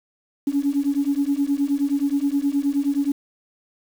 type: beating tone pair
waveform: sine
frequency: 277.2 / 286.7 Hz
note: C#4 / D4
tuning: 0 / -42 cents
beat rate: 9.5 Hz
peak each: -21 dBFS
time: 0.47-3.12 s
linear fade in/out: 5 ms
effects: tanh soft clip ceiling -11 dBFS + 7-bit